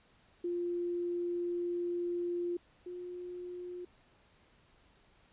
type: tone pair in turn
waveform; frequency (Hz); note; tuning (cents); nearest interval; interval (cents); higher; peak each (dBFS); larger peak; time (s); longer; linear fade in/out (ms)
sine; 349.2 / 356.5; F4 / F4; 0 / +36; unison; 36; second; -32 / -40; first; 0.44-2.57 / 2.86-3.85; first; 5
effects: pink hiss -66 dBFS RMS until 5.32 s + resampled to 8000 Hz